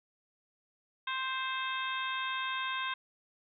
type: harmonic tone with a mistuned harmonic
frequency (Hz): 523.3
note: C5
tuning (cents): 0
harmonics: 2 / 3 / 4 / 5 / 6 / 7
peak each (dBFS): -36 / -38 / -43 / -41 / -43 / -42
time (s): 1.07-2.94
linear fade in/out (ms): 5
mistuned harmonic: 6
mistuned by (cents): +49
effects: none